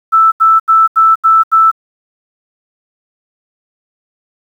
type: tone bursts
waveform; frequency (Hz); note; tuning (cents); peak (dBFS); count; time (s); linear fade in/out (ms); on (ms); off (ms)
sine; 1320; E6; +2; -4; 6; 0.12-1.715; 20; 200; 79
effects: 7-bit